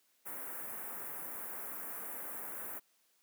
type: band-stop noise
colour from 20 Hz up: white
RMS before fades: -43 dBFS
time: 0.25-2.8 s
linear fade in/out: 20 ms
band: 1800 to 11000 Hz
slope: 24 dB/octave
effects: white hiss -73 dBFS RMS until 3.22 s + high-pass 200 Hz 12 dB/octave